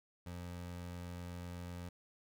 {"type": "tone", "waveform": "25% pulse", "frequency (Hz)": 88, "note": "F2", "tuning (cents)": 14, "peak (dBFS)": -40, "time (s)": [0.26, 1.89], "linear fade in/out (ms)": 5, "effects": []}